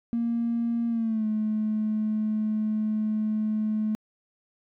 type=tone with pitch glide; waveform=triangle; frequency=233.5 to 215.4 Hz; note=A#3 to A3; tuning=+3 to -37 cents; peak=-20 dBFS; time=0.13-3.95 s; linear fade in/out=0 ms; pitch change=-140 cents; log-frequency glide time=0.88-1.26 s; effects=tanh soft clip ceiling -21 dBFS